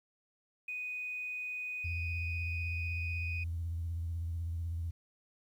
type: tone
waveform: sine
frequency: 2489 Hz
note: D#7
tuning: in tune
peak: -36 dBFS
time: 0.68-3.44 s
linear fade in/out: 5 ms
type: tone with vibrato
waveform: sine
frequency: 83.8 Hz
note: E2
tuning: 29 cents sharp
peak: -33 dBFS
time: 1.84-4.91 s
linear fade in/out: 10 ms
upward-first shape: triangle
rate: 16 Hz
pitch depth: 69 cents each way
effects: tanh soft clip ceiling -29 dBFS + 11-bit